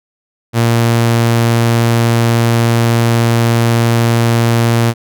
sawtooth tone, 116.54 Hz, A#2, in tune, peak -5 dBFS, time 0.53-4.94 s, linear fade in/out 50 ms, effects none

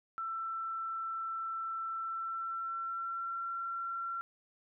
sine tone with pitch glide, 1336 to 1361.7 Hz, E6 to F6, +23 to -44 cents, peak -35 dBFS, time 0.18-4.21 s, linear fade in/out 0 ms, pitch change +33 cents, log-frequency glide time 1.95-3.44 s, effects none

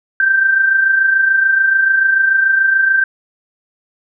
sine tone pair together, 1541.1 / 1568 Hz, G6 / G6, -30 / 0 cents, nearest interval unison, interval 30 cents, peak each -19 / -10 dBFS, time 0.2-3.04 s, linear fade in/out 2 ms, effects none

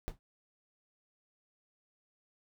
brown noise with exponential decay, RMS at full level -35 dBFS, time 0.08-0.19 s, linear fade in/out 0 ms, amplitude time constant 22 ms, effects none

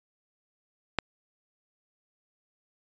click, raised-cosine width 0.3 ms, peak -8 dBFS, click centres 0.987 s, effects resampled to 16000 Hz

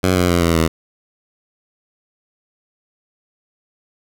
10% pulse tone with pitch steps, 92.5 / 89.56 / 86.71 / 83.95 / 81.27 Hz, F#2 / F2 / F2 / E2 / E2, 0 / +44 / -12 / +32 / -24 cents, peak -5 dBFS, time 0.03-0.68 s, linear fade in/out 10 ms, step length 130 ms, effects none

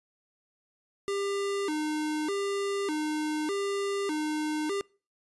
square tone with vibrato, 349.2 Hz, F4, in tune, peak -29 dBFS, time 1.08-4.81 s, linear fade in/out 0 ms, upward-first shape square, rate 0.83 Hz, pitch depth 230 cents each way, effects noise-tail reverb RT60 0.4 s tail -25 dB re dry + resampled to 24000 Hz

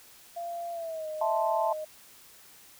sine tone with pitch glide, 687 to 619.2 Hz, F5 to D#5, -29 to -9 cents, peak -33 dBFS, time 0.36-1.85 s, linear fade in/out 10 ms, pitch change -180 cents, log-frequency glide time 0.71-1.08 s
sine chord, A minor, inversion second, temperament equal, 659.3 / 880 / 1046.5 Hz, E5 / A5 / C6, 0 / 0 / 0 cents, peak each -28 / -28 / -34 dBFS, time 1.21-1.73 s, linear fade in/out 5 ms
effects white hiss -54 dBFS RMS until 2.79 s

